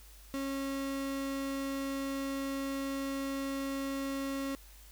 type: tone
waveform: 35% pulse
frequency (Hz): 273.3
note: C#4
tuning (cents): -24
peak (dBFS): -32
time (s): 0.34-4.55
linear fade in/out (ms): 0
effects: added 50 Hz sine -53 dBFS peak until 4.91 s + white hiss -58 dBFS RMS until 4.91 s